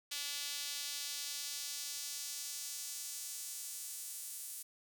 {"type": "tone with high-pass filter sweep", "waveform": "sawtooth", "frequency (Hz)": 288.2, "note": "D4", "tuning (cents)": -33, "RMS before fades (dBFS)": -43, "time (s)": [0.11, 4.63], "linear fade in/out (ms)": 10, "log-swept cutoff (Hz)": [3600, 9300], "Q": 1.2, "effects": []}